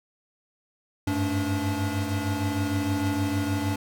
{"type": "tone cluster", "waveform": "square", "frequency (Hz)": [96, 102.5, 217.1, 287.5], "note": ["G2", "G#2", "A3", "D4"], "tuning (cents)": [-36, -22, -23, -37], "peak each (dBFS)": [-30, -32, -36, -29], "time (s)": [1.07, 3.76], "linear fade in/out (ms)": 5, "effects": []}